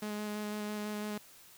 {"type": "tone with vibrato", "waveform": "sawtooth", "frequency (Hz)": 210, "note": "G#3", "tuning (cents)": 19, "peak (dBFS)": -32, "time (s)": [0.02, 1.18], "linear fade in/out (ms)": 5, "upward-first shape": "square", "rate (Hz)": 6, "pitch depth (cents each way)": 10, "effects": ["white hiss -57 dBFS RMS until 1.57 s"]}